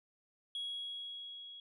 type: tone with level ramp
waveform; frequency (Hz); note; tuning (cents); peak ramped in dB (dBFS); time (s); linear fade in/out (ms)
sine; 3322; G#7; 0; -35 to -48; 0.55-1.6; 2
effects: tanh soft clip ceiling -35 dBFS